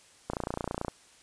click train, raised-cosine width 1 ms, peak -17 dBFS, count 18, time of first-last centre 0.3-0.882 s, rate 29.2 Hz, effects white hiss -58 dBFS RMS until 1.22 s + resampled to 22050 Hz

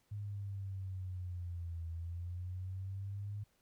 sine linear two-way sweep, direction down then up, 103.83 to 82.41 to 103.83 Hz, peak -39 dBFS, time 0.11-3.44 s, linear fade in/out 10 ms, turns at 1.89 s, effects pink hiss -75 dBFS RMS until 3.61 s

